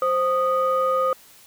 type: tone pair together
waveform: sine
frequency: 523.3 / 1239.2 Hz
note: C5 / D#6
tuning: 0 / -7 cents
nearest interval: octave + minor third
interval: 1493 cents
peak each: -20 dBFS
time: 0.02-1.13 s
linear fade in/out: 2 ms
effects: tanh soft clip ceiling -12 dBFS + white hiss -50 dBFS RMS until 1.46 s